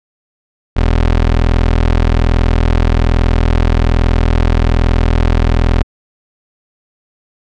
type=tone; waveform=25% pulse; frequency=41.2 Hz; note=E1; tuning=in tune; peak=-5 dBFS; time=0.76-5.83 s; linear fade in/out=10 ms; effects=low-pass 4000 Hz 12 dB/octave